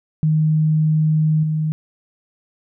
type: tone with level steps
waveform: sine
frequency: 155.56 Hz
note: D#3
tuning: in tune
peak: -13 / -17 dBFS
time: 0.23-1.72 s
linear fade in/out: 0 ms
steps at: 1.43 s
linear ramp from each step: 5 ms
effects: none